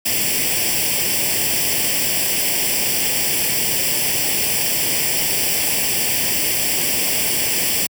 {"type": "noise with comb filter", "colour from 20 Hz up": "white", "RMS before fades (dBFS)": -19, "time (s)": [0.05, 7.87], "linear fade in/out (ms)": 10, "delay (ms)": 0.38, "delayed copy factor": 0.8, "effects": ["high-pass 80 Hz 12 dB/octave"]}